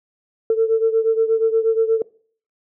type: beating tone pair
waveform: sine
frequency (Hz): 446.2 / 454.6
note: A4 / A#4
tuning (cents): +24 / -43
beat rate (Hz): 8.4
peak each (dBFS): -15 / -19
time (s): 0.5-2.02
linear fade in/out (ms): 2
effects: noise-tail reverb RT60 0.5 s tail -23 dB re dry + tanh soft clip ceiling -7 dBFS